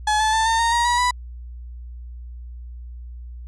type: tone with pitch steps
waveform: 35% pulse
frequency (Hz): 850 / 868.4 / 887.1 / 906.3 / 925.9 / 945.9 / 966.3 / 987.2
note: G#5 / A5 / A5 / A#5 / A#5 / A#5 / B5 / B5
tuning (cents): +40 / -23 / +14 / -49 / -12 / +25 / -38 / -1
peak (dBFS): -15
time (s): 0.07-1.11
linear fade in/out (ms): 5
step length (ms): 130
effects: added 60 Hz sine -33 dBFS peak until 3.47 s + resampled to 22050 Hz